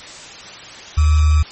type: tone with sample-and-hold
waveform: sine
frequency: 76.5 Hz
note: D#2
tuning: 29 cents flat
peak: -9 dBFS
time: 0.97-1.43 s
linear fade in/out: 10 ms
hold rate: 1225 Hz
effects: white hiss -35 dBFS RMS until 1.51 s + MP3 32 kbps